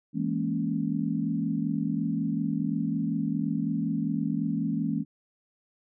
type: chord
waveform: sine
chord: A# half-diminished seventh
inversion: second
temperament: equal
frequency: 164.81 / 207.7 / 233.1 / 277.2 Hz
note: E3 / G#3 / A#3 / C#4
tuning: 0 / 0 / 0 / 0 cents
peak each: -31 dBFS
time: 0.13-5.05 s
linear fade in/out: 50 ms
effects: none